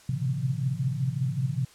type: tone cluster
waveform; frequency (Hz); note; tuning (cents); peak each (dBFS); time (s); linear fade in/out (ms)
sine; 110.5 / 127.4 / 132.6 / 146.6 / 170.7; A2 / C3 / C3 / D3 / F3; +8 / -46 / +23 / -3 / -39; -36 / -31 / -28 / -34 / -35; 0.09-1.65; 5
effects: white hiss -54 dBFS RMS until 1.74 s + low-pass 9000 Hz 12 dB/octave